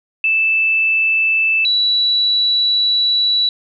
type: tone pair in turn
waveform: sine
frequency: 2637 / 3934 Hz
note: E7 / B7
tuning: 0 / -7 cents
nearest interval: perfect fifth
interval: 693 cents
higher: second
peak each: -12 dBFS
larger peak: neither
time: 0.24-1.65 / 1.65-3.49 s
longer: second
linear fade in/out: 2 ms
effects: none